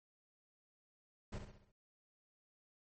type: noise with echo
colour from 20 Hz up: brown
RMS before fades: -43 dBFS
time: 1.32-1.39 s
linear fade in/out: 10 ms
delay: 66 ms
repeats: 5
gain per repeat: -6 dB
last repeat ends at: 1.72 s
effects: MP3 32 kbps